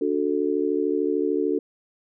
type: chord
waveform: sine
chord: D major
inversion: none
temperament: just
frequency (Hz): 293.7 / 367.1 / 440.5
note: D4 / F#4 / A4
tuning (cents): 0 / -14 / +2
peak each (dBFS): -25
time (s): 0.01-1.59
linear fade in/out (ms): 5
effects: none